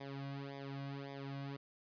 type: tone with flanger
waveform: sawtooth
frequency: 138.59 Hz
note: C#3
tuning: in tune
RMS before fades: -45 dBFS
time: 0-1.57 s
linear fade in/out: 10 ms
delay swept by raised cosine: 0.7 to 2.3 ms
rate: 1.8 Hz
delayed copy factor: -1
effects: resampled to 11025 Hz